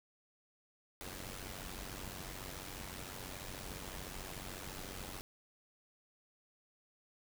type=noise with amplitude modulation; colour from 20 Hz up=pink; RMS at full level=-43 dBFS; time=1.01-5.21 s; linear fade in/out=0 ms; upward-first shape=sine; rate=93.9 Hz; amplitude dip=70%; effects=none